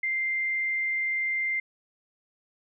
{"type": "tone", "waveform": "sine", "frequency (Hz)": 2093, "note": "C7", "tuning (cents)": 0, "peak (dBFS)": -25, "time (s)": [0.03, 1.6], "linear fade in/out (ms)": 5, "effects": []}